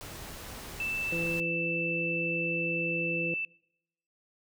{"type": "noise", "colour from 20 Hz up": "pink", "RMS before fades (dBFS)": -43, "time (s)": [0.01, 1.4], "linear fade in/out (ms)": 0}
{"type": "tone", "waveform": "sine", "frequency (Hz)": 2649, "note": "E7", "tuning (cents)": 8, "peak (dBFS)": -30, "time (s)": [0.8, 3.45], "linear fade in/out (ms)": 2}
{"type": "harmonic tone", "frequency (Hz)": 168.2, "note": "E3", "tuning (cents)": 35, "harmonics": [1, 2, 3], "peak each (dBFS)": [-36, -36, -36], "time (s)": [1.12, 3.34], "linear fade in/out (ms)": 2}
{"effects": ["noise-tail reverb RT60 0.8 s tail -24 dB re dry"]}